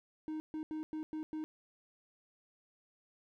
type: tone bursts at uneven times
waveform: triangle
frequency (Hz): 311.1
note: D#4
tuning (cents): 0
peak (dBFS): -35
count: 6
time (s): 0.28-0.4 / 0.54-0.63 / 0.71-0.83 / 0.93-1.03 / 1.13-1.23 / 1.33-1.44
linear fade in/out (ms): 0
effects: none